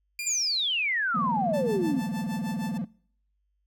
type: tone with exponential decay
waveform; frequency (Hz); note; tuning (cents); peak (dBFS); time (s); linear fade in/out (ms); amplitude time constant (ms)
sawtooth; 2400; D7; +37; -26; 0.19-0.84; 2; 140
type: exponential sweep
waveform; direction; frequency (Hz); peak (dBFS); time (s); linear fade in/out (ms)
sine; down; 7470 to 246.9; -24; 0.26-2; 10
type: tone with vibrato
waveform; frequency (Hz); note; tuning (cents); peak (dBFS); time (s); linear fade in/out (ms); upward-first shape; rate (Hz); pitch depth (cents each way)
triangle; 199.7; G3; +32; -26; 1.14-2.85; 10; square; 20; 260
type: tone with tremolo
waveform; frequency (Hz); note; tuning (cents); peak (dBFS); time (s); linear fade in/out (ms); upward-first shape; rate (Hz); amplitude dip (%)
sawtooth; 880; A5; 0; -32; 1.53-2.78; 10; sine; 6.5; 80
effects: noise-tail reverb RT60 0.6 s tail -24 dB re dry + added 50 Hz sine -70 dBFS peak until 3.66 s